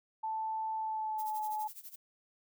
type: tone with pitch glide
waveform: sine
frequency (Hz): 880 to 855.4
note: A5 to A5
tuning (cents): 0 to -49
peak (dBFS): -33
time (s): 0.23-1.68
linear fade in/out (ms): 10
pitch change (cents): -49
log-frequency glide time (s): 0.75-1.45
type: noise with tremolo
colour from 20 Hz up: violet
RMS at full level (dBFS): -46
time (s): 1.18-1.96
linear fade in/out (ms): 10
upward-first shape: sine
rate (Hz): 12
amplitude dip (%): 85
effects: none